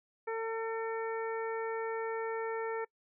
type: harmonic tone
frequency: 450 Hz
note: A4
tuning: 39 cents sharp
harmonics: 1 / 2 / 3 / 4 / 5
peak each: -34 / -40 / -44 / -46 / -48 dBFS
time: 0.27-2.85 s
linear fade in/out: 10 ms
effects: noise-tail reverb RT60 0.1 s tail -24 dB re dry